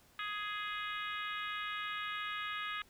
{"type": "harmonic tone", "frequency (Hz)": 416.8, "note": "G#4", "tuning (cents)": 6, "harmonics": [3, 4, 5, 6, 7, 8, 9], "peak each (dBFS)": [-41, -43, -45, -47, -48, -49, -50], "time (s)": [0.19, 2.82], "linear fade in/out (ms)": 2, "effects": ["pink hiss -65 dBFS RMS until 2.89 s"]}